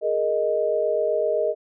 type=chord; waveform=sine; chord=Ab suspended second; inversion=none; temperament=equal with one note detuned; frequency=418.4 / 466.2 / 622.3 Hz; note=Ab4 / Bb4 / Eb5; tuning=+13 / 0 / 0 cents; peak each=-26 / -25 / -22 dBFS; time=0.01-1.55 s; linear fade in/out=50 ms; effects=none